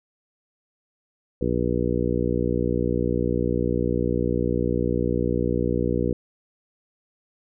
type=harmonic tone; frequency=60 Hz; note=B1; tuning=49 cents flat; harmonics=1 / 2 / 3 / 4 / 5 / 6 / 7 / 8; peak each=-29 / -29 / -29 / -29 / -29 / -29 / -29 / -29 dBFS; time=1.41-6.13 s; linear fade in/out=5 ms; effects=none